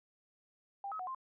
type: tone with pitch steps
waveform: sine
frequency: 795 / 1278 / 738 / 1050 Hz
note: G5 / D#6 / F#5 / C6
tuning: +24 / +46 / -5 / +6 cents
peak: -38 dBFS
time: 0.84-1.148 s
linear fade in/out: 2 ms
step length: 77 ms
effects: none